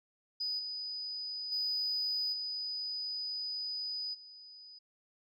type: tone with level steps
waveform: sine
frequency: 4976 Hz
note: D#8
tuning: 1 cent flat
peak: -32 / -37 / -30 / -35 / -50 dBFS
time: 0.4-4.79 s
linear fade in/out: 10 ms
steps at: 0.58 / 1.51 / 2.32 / 4.13 s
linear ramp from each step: 20 ms
effects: tanh soft clip ceiling -27 dBFS